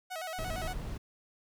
sawtooth tone with vibrato, 689 Hz, F5, 24 cents flat, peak -33 dBFS, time 0.1-0.74 s, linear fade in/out 20 ms, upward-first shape square, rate 8.7 Hz, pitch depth 120 cents each way
brown noise, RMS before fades -38 dBFS, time 0.38-0.98 s, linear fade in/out 10 ms
effects none

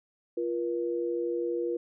sine tone pair together, 346.4 / 478.7 Hz, F4 / A#4, -14 / +46 cents, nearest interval tritone, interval 560 cents, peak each -30 / -31 dBFS, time 0.37-1.77 s, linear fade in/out 5 ms, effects none

